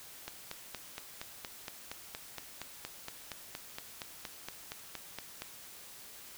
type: click train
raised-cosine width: 0.2 ms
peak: -22 dBFS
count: 23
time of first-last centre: 0.28-5.42 s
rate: 4.28 Hz
effects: white hiss -51 dBFS RMS until 6.37 s